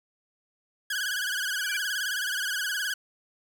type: tone with vibrato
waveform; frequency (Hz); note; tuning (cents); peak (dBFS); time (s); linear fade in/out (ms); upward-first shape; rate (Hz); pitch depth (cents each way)
sawtooth; 1568; G6; 0; -24; 0.9-2.94; 5; sine; 19; 120
type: tone with exponential growth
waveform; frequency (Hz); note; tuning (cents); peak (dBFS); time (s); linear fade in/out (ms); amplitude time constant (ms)
sine; 2349; D7; 0; -28; 1.55-1.77; 5; 47
effects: none